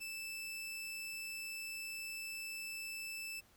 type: tone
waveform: sawtooth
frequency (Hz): 2638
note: E7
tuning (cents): +1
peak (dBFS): -39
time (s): 0-3.41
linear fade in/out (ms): 20
effects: pink hiss -67 dBFS RMS until 3.56 s